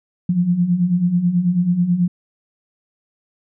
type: beating tone pair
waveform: sine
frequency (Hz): 170 / 179.2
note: F3 / F3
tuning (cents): -46 / +45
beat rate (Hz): 9.2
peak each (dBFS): -21 / -15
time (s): 0.29-2.08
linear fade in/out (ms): 5
effects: none